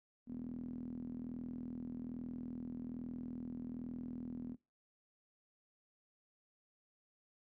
sawtooth tone with band-pass filter, 41.2 Hz, E1, in tune, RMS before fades -45 dBFS, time 0.26-4.57 s, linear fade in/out 50 ms, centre 240 Hz, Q 9.5, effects noise-tail reverb RT60 0.3 s tail -25 dB re dry

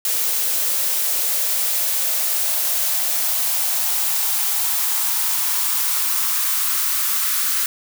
blue noise with high-pass filter sweep, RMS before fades -20 dBFS, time 0.05-7.66 s, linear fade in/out 2 ms, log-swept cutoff 430 to 1300 Hz, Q 2.9, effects none

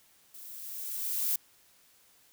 violet noise with level ramp, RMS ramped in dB -48 to -28 dBFS, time 0.34-1.36 s, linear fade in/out 5 ms, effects white hiss -63 dBFS RMS until 2.32 s

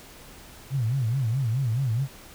sine tone with vibrato, 123.47 Hz, B2, in tune, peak -22 dBFS, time 0.7-2.08 s, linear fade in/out 50 ms, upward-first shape sine, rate 4.7 Hz, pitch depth 210 cents each way, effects pink hiss -47 dBFS RMS until 2.34 s

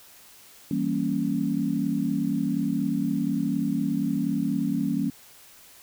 sine chord, E diminished seventh, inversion none, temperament equal, 164.81 / 196 / 233.1 / 277.2 Hz, E3 / G3 / Bb3 / Db4, 0 / 0 / 0 / 0 cents, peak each -31 / -29 / -28 / -27 dBFS, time 0.71-5.1 s, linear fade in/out 2 ms, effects white hiss -51 dBFS RMS until 5.82 s

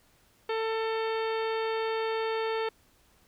harmonic tone with a mistuned harmonic, 445.7 Hz, A4, 22 cents sharp, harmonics 1 / 2 / 3 / 4 / 5 / 6 / 7 / 8 / 10, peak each -29 / -35 / -39 / -41 / -43 / -45 / -46 / -47 / -49 dBFS, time 0.49-2.69 s, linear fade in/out 5 ms, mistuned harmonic 8, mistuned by +25 cents, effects pink hiss -64 dBFS RMS until 3.27 s

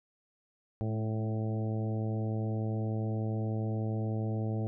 harmonic tone with a mistuned harmonic, 110 Hz, A2, in tune, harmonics 1 / 2 / 3 / 4 / 5 / 6 / 7, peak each -31 / -37 / -41 / -43 / -45 / -47 / -48 dBFS, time 0.81-4.67 s, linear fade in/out 0 ms, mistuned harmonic 2, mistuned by -26 cents, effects none

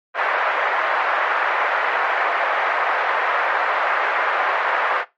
white band-pass noise, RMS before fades -20 dBFS, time 0.14-5.05 s, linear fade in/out 50 ms, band 550 to 1800 Hz, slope 24 dB/octave, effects noise-tail reverb RT60 0.2 s tail -17 dB re dry + MP3 48 kbps

